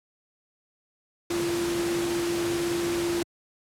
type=tone in noise; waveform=sine; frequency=343.6 Hz; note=F4; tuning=28 cents flat; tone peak=-25 dBFS; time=1.3-3.23 s; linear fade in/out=5 ms; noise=pink; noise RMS=-32 dBFS; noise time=1.3-3.23 s; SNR=+4 dB; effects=high-pass 100 Hz 12 dB/octave + low-pass 11000 Hz 12 dB/octave